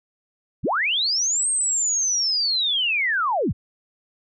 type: linear two-way sweep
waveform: sine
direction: up then down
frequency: 36.71 to 8550 to 36.71 Hz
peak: -19 dBFS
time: 0.63-3.53 s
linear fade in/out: 20 ms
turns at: 1.49 s
effects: none